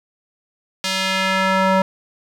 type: tone with band-pass filter sweep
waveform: square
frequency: 190 Hz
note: F#3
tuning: 46 cents sharp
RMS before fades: -18 dBFS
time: 0.84-1.82 s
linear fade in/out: 2 ms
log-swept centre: 4400 to 840 Hz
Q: 0.99
effects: 8-bit